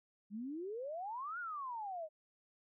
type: exponential two-way sweep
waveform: sine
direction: up then down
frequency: 196 to 1474 to 606 Hz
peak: -40 dBFS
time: 0.3-2.09 s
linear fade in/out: 50 ms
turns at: 1.39 s
effects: none